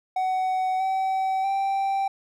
triangle tone with pitch steps, 749 / 764 / 782 Hz, F#5 / G5 / G5, +21 / -45 / -4 cents, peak -20 dBFS, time 0.16-2.08 s, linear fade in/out 5 ms, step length 640 ms, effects none

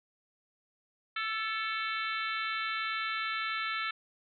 harmonic tone with a mistuned harmonic, 443.8 Hz, A4, 15 cents sharp, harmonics 3 / 4 / 5 / 6 / 7 / 8 / 9, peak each -35 / -38 / -38 / -42 / -45 / -44 / -44 dBFS, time 1.16-3.91 s, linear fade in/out 5 ms, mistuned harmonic 4, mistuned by -36 cents, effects none

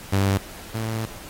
sawtooth tone pair in turn, 98 / 111.47 Hz, G2 / A2, 0 / +23 cents, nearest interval major second, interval 223 cents, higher second, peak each -14 / -21 dBFS, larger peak first, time 0.12-0.38 / 0.74-1.06 s, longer second, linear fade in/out 10 ms, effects pink hiss -41 dBFS RMS until 1.29 s + AAC 48 kbps

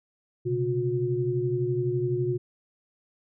sine tone cluster, 124.4 / 136.3 / 360.1 Hz, B2 / C#3 / F#4, +13 / -29 / -47 cents, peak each -29 / -31 / -26 dBFS, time 0.45-2.38 s, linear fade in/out 20 ms, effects none

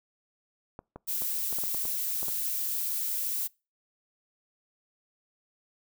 clicks, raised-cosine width 1 ms, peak -27 dBFS, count 10, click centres 0.791 / 0.96 / 1.221 / 1.527 / 1.586 / 1.638 / 1.746 / 1.853 / 2.23 / 2.284 s
violet noise, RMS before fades -31 dBFS, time 1.07-3.48 s, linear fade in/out 20 ms
effects noise-tail reverb RT60 0.3 s tail -26 dB re dry

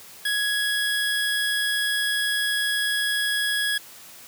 25% pulse tone, 1668 Hz, G#6, 7 cents sharp, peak -18 dBFS, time 0.25-3.78 s, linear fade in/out 5 ms, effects white hiss -45 dBFS RMS until 4.27 s + high-pass 80 Hz 12 dB/octave

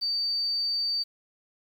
sine tone, 4607 Hz, D8, 34 cents flat, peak -25 dBFS, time 0.01-1.04 s, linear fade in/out 20 ms, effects 9-bit

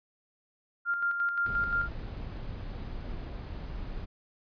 sine tone with tremolo, 1396.9 Hz, F6, in tune, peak -25 dBFS, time 0.85-1.89 s, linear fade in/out 50 ms, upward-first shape square, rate 5.7 Hz, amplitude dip 45%
brown noise, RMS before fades -38 dBFS, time 1.45-4.06 s, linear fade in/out 20 ms
effects resampled to 11025 Hz

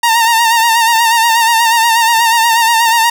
sawtooth tone with vibrato, 919 Hz, A#5, 25 cents flat, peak -4 dBFS, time 0.03-3.1 s, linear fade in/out 5 ms, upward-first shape sine, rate 8.3 Hz, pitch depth 52 cents each way, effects none

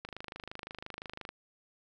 click train, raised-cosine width 0.3 ms, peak -25 dBFS, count 33, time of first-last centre 0.05-1.29 s, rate 25.8 Hz, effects none

